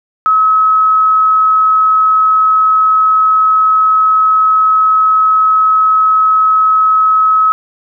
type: tone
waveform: sine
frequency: 1284 Hz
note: E6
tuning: 46 cents flat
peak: -6 dBFS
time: 0.26-7.52 s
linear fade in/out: 0 ms
effects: none